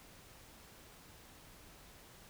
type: silence
effects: pink hiss -58 dBFS RMS until 2.29 s